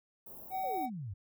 white band-stop noise, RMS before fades -49 dBFS, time 0.26-0.86 s, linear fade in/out 5 ms, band 830 to 15000 Hz, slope 24 dB/octave
triangle tone, 755 Hz, F#5, 35 cents sharp, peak -31 dBFS, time 0.5-0.9 s, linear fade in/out 50 ms
sine exponential sweep, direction down, 622.3 to 88.6 Hz, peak -38 dBFS, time 0.63-1.14 s, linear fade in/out 10 ms
effects none

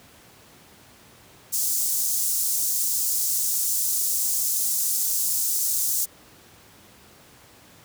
pink high-pass noise, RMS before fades -24 dBFS, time 1.52-6.06 s, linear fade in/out 20 ms, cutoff 6400 Hz, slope 24 dB/octave, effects pink hiss -51 dBFS RMS until 7.84 s + high-pass 80 Hz 12 dB/octave

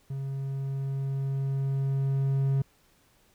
triangle tone with level ramp, 136.3 Hz, C#3, 29 cents flat, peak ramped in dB -29 to -20 dBFS, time 0.1-2.62 s, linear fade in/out 5 ms, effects pink hiss -64 dBFS RMS until 3.34 s

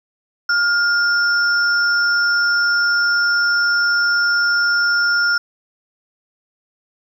sine tone pair together, 1414 / 5385 Hz, F6 / E8, +21 / +36 cents, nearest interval octave + major seventh, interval 2315 cents, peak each -14 / -21 dBFS, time 0.49-5.38 s, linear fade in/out 5 ms, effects 8-bit

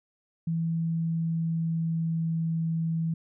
sine tone with pitch glide, 164.81 to 163.48 Hz, E3 to E3, 0 to -14 cents, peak -25 dBFS, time 0.47-3.14 s, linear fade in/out 5 ms, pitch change -14 cents, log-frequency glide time 0.68-2.51 s, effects none

